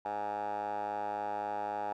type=tone with band-pass filter; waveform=10% pulse; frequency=103.7 Hz; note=G#2; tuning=2 cents flat; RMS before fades=-36 dBFS; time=0.05-1.93 s; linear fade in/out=5 ms; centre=860 Hz; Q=10; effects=none